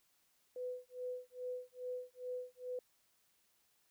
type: tone with tremolo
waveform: sine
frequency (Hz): 500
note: B4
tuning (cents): +21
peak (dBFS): -38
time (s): 0.56-2.79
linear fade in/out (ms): 2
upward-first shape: sine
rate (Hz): 2.4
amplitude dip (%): 100
effects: white hiss -75 dBFS RMS until 3.9 s